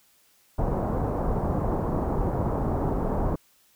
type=low-pass noise; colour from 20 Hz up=pink; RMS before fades=-26 dBFS; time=0.58-3.36 s; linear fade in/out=10 ms; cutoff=950 Hz; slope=24 dB/octave; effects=white hiss -62 dBFS RMS until 3.75 s